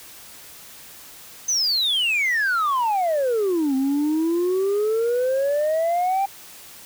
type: exponential two-way sweep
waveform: sine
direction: down then up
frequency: 6272 to 261.6 to 798 Hz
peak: -16 dBFS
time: 1.48-6.26 s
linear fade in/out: 10 ms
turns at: 3.75 s
effects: tanh soft clip ceiling -17 dBFS + white hiss -43 dBFS RMS until 6.85 s